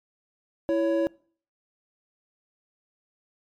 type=tone pair together; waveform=triangle; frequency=331.8 / 558 Hz; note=E4 / C#5; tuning=+11 / +11 cents; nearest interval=major sixth; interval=900 cents; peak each=-22 dBFS; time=0.69-1.07 s; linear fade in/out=0 ms; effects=noise-tail reverb RT60 0.5 s tail -24 dB re dry + MP3 96 kbps